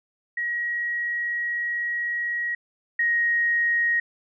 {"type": "tone pair in turn", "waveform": "sine", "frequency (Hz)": [1902, 1879.1], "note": ["A#6", "A#6"], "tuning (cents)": [34, 13], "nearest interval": "unison", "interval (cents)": 21, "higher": "first", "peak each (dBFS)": [-24, -19], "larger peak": "second", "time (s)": [[0.37, 2.55], [2.99, 4]], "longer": "first", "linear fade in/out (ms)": 5, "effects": []}